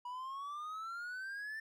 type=exponential sweep; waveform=triangle; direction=up; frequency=969 to 1788 Hz; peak=-39 dBFS; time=0.05-1.6 s; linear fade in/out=5 ms; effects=none